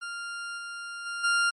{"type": "tone with level steps", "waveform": "40% pulse", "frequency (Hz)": 1396.9, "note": "F6", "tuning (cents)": 0, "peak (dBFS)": [-33, -35, -31, -21], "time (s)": [0.01, 1.51], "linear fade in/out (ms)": 20, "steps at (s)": [0.57, 1.05, 1.23], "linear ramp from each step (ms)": 20, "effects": ["MP3 48 kbps"]}